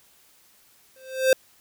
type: tone with exponential growth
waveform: square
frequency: 523.3 Hz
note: C5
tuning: in tune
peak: -13 dBFS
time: 0.96-1.33 s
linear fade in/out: 2 ms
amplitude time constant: 79 ms
effects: white hiss -58 dBFS RMS until 1.6 s